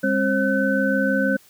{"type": "tone cluster", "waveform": "sine", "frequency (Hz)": [201.8, 268, 535, 1515], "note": ["G#3", "C4", "C5", "F#6"], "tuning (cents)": [-49, 42, 38, 40], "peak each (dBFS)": -23, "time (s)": [0.03, 1.37], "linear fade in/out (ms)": 10, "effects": ["white hiss -53 dBFS RMS until 1.49 s"]}